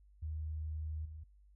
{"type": "tone with level steps", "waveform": "sine", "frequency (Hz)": 77.8, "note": "D#2", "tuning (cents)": 0, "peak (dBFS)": [-37, -45], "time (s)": [0.22, 1.24], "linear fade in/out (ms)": 10, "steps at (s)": 1.05, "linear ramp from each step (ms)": 5, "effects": ["added 50 Hz sine -60 dBFS peak until 1.55 s"]}